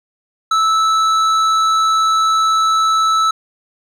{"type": "tone with hard clipping", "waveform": "sine", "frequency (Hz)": 1311, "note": "E6", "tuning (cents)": -10, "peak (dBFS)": -13, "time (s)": [0.51, 3.31], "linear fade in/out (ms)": 5, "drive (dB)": 9, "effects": []}